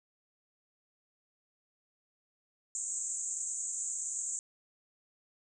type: band-pass noise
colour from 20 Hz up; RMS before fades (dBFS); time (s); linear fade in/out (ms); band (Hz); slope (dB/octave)
pink; -37; 2.75-4.39; 0; 6700 to 8100; 96
effects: none